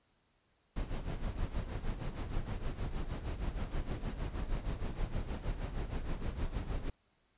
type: noise with tremolo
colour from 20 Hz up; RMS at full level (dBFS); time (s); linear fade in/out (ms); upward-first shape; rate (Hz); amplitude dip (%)
brown; -34; 0.76-6.9; 5; sine; 6.4; 70
effects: pink hiss -74 dBFS RMS until 7.37 s + resampled to 8000 Hz